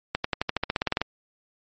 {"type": "accelerating click train", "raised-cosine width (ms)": 0.3, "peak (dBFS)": -8, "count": 14, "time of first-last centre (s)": [0.15, 1.016], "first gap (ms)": 94, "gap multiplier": 0.94, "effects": ["MP3 32 kbps"]}